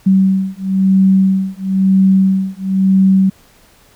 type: beating tone pair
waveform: sine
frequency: 190.7 / 191.7 Hz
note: G3 / G3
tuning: -47 / -38 cents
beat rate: 1 Hz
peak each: -12 dBFS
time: 0.06-3.3 s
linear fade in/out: 10 ms
effects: pink hiss -48 dBFS RMS until 3.95 s